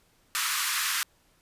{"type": "high-pass noise", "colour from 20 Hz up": "pink", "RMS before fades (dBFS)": -28, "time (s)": [0.35, 1.03], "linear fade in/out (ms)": 0, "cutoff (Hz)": 1100, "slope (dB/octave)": 48, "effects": ["pink hiss -65 dBFS RMS until 1.41 s", "resampled to 32000 Hz"]}